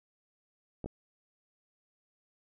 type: clicks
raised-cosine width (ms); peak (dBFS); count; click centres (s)
2; -25; 2; 0.843 / 0.86
effects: none